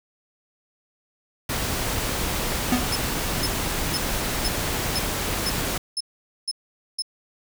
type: noise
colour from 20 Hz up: pink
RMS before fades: -26 dBFS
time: 1.49-5.78 s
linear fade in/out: 5 ms
type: tone with exponential decay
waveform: square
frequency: 247.6 Hz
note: B3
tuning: 5 cents sharp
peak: -16 dBFS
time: 2.72-2.96 s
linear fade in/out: 5 ms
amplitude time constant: 51 ms
type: tone bursts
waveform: 35% pulse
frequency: 5220 Hz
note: E8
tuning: 18 cents flat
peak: -21 dBFS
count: 9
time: 2.92-7.022 s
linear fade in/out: 5 ms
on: 38 ms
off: 470 ms
effects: none